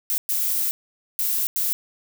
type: noise bursts at uneven times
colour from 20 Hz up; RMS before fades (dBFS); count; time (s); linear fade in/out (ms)
violet; -23; 4; 0.1-0.18 / 0.29-0.71 / 1.19-1.47 / 1.56-1.73; 0
effects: none